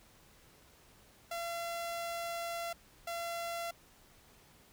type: tone bursts at uneven times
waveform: sawtooth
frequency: 681 Hz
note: F5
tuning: 44 cents flat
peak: -33 dBFS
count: 2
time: 1.31-2.73 / 3.07-3.71 s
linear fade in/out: 5 ms
effects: pink hiss -62 dBFS RMS until 4.72 s